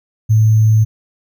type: tone with sample-and-hold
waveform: sine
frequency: 109.4 Hz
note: A2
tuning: 9 cents flat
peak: -7 dBFS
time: 0.29-0.85 s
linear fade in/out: 20 ms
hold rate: 6300 Hz
effects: none